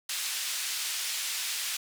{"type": "band-pass noise", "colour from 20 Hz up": "pink", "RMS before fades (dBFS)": -33, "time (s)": [0.09, 1.77], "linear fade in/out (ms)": 5, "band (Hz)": [2700, 12000], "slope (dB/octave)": 12, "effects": []}